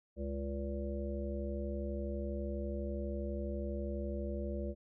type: harmonic tone with a mistuned harmonic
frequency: 69.3 Hz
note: C#2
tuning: in tune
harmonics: 1 / 3 / 5 / 7 / 8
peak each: -38 / -42 / -44 / -46 / -44 dBFS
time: 0.16-4.75 s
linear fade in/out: 50 ms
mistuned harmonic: 8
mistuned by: +70 cents
effects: none